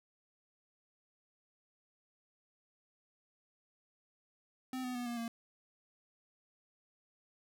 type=tone with pitch steps; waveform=square; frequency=257.6 / 250.8 / 244.3 / 237.9 / 231.6 Hz; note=C4 / B3 / B3 / A#3 / A#3; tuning=-27 / +27 / -19 / +35 / -11 cents; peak=-38 dBFS; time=4.73-5.28 s; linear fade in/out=2 ms; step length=110 ms; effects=none